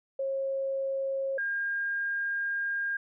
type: tone pair in turn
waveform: sine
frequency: 541 / 1612.3 Hz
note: C#5 / G6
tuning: -42 / +48 cents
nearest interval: octave + perfect fifth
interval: 1890 cents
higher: second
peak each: -28 dBFS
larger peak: neither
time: 0.19-1.38 / 1.38-2.97 s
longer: second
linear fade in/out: 5 ms
effects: none